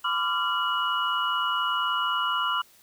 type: tone cluster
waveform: sine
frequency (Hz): 1006 / 1170 / 1379 / 2920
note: B5 / D6 / F6 / F#7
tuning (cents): +32 / -7 / -22 / -24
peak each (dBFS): -30 / -30 / -27 / -30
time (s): 0.04-2.62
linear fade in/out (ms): 10
effects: white hiss -57 dBFS RMS until 2.82 s